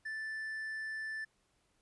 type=tone; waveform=triangle; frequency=1760 Hz; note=A6; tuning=in tune; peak=-36 dBFS; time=0.05-1.25 s; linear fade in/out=10 ms; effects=pink hiss -75 dBFS RMS until 1.81 s + resampled to 24000 Hz